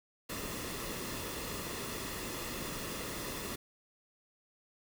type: noise with comb filter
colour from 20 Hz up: pink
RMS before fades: -40 dBFS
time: 0.29-3.56 s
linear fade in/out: 10 ms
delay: 1.3 ms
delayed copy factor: -0.5
effects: none